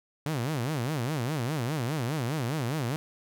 sawtooth tone with vibrato, 135.8 Hz, C#3, 35 cents flat, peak -24 dBFS, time 0.26-2.96 s, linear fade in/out 0 ms, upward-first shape sine, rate 4.9 Hz, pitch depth 290 cents each way, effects none

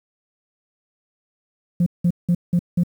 sine tone bursts, 174.61 Hz, F3, in tune, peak -12 dBFS, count 5, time 1.8-2.835 s, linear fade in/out 5 ms, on 63 ms, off 180 ms, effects tanh soft clip ceiling -12 dBFS + 8-bit

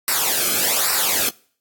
white noise with flanger, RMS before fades -19 dBFS, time 0.08-1.29 s, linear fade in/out 0 ms, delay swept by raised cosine 0.3 to 1.09 ms, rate 1.2 Hz, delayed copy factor -0.75, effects noise-tail reverb RT60 0.5 s tail -24 dB re dry + AAC 64 kbps

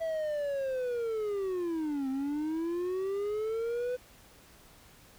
triangle linear two-way sweep, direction down then up, 660 to 261.9 to 503 Hz, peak -28 dBFS, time 0-3.97 s, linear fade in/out 20 ms, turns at 2.09 s, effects pink hiss -57 dBFS RMS until 5.18 s

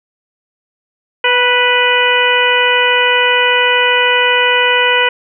harmonic tone with a mistuned harmonic, 493.9 Hz, B4, in tune, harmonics 1 / 2 / 3 / 4 / 5 / 6, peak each -16 / -16 / -16 / -16 / -16 / -16 dBFS, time 1.24-5.09 s, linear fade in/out 5 ms, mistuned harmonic 2, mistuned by -21 cents, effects none

